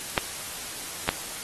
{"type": "clicks", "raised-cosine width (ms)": 0.3, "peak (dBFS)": -5, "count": 2, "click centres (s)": [0.178, 1.09], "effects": ["white hiss -36 dBFS RMS until 1.43 s", "AAC 32 kbps"]}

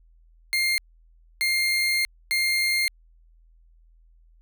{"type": "tone bursts at uneven times", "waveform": "30% pulse", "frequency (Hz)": 2117, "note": "C7", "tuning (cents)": 20, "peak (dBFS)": -18, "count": 3, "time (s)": [[0.53, 0.78], [1.41, 2.05], [2.31, 2.88]], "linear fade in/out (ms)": 0, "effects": ["added 41 Hz sine -53 dBFS peak until 4.41 s"]}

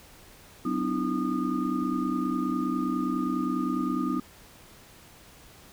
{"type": "tone cluster", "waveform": "sine", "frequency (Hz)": [187.8, 252.7, 297.6, 327.4, 1225], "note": ["F#3", "B3", "D4", "E4", "D#6"], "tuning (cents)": [26, 40, 23, -12, -27], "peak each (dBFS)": [-34, -29, -31, -33, -34], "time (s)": [0.65, 4.2], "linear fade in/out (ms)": 5, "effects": ["pink hiss -52 dBFS RMS until 5.72 s"]}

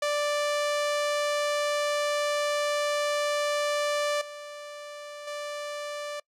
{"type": "tone with level steps", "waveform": "sawtooth", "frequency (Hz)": 587.3, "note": "D5", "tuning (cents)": 0, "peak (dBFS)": [-21, -35, -29], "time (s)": [0.02, 6.2], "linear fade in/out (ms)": 5, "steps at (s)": [4.21, 5.27], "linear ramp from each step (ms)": 5, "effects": ["noise-tail reverb RT60 0.1 s tail -25 dB re dry", "low-pass 9000 Hz 12 dB/octave"]}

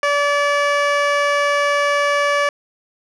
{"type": "tone with low-pass filter", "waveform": "15% pulse", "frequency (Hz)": 576, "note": "D5", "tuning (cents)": -34, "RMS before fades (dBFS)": -17, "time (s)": [0.03, 2.49], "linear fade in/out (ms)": 2, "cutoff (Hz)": 5300, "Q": 0.53, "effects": []}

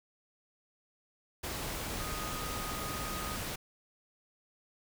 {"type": "tone in noise", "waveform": "sine", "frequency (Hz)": 1244.5, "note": "D#6", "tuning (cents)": 0, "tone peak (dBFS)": -42, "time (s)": [1.99, 3.37], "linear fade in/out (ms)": 10, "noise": "pink", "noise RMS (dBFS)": -38, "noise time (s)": [1.43, 3.56], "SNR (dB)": -7, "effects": []}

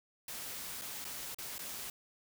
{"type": "noise with dropouts", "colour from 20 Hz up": "white", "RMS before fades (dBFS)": -43, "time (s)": [0.28, 1.9], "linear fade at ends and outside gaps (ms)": 2, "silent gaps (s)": [[0.814, 0.818], [1.044, 1.05], [1.346, 1.385], [1.582, 1.591]], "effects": []}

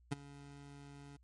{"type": "tone with ADSR envelope", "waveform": "25% pulse", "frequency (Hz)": 141.8, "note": "C#3", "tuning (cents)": 40, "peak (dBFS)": -28, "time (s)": [0.11, 1.17], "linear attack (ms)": 14, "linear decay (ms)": 18, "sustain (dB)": -20, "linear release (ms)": 11, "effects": ["added 60 Hz sine -63 dBFS peak until 1.23 s", "MP3 48 kbps"]}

